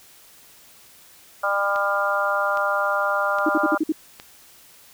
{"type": "harmonic tone", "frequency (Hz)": 200, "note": "G3", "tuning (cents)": 35, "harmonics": [3, 4, 5, 6, 7], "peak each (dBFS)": [-25, -28, -29, -25, -24], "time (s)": [1.43, 3.78], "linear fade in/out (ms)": 10}
{"type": "click train", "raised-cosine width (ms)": 0.2, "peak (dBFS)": -20, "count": 4, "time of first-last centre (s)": [1.76, 4.199], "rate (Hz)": 1.23}
{"type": "tone bursts", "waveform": "sine", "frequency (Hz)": 313.1, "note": "D#4", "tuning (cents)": 11, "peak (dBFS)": -17, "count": 6, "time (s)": [3.46, 3.922], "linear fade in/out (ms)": 5, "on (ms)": 32, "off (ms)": 54}
{"effects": ["white hiss -50 dBFS RMS until 4.93 s"]}